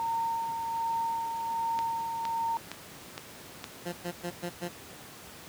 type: tone with tremolo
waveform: sine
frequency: 916 Hz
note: A#5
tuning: 31 cents flat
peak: -27 dBFS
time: 0-2.57 s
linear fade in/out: 0 ms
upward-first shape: sine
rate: 1.3 Hz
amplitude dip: 40%
type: click train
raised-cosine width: 0.2 ms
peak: -19 dBFS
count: 5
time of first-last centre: 1.79-3.642 s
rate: 2.16 Hz
type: tone bursts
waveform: 15% pulse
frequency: 174.7 Hz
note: F3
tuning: 1 cent sharp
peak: -26 dBFS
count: 5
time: 3.85-4.69 s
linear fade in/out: 20 ms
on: 80 ms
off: 110 ms
effects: pink hiss -47 dBFS RMS until 5.48 s + high-pass 100 Hz 12 dB/octave